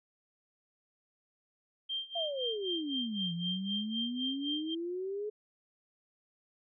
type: tone with tremolo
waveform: sine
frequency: 3169 Hz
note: G7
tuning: 18 cents sharp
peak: -32 dBFS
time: 1.89-4.75 s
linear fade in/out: 10 ms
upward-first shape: sine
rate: 3.9 Hz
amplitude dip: 90%
type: exponential two-way sweep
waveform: sine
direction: down then up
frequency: 698.5 to 167.3 to 428.2 Hz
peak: -34 dBFS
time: 2.15-5.3 s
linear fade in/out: 10 ms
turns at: 3.33 s
effects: none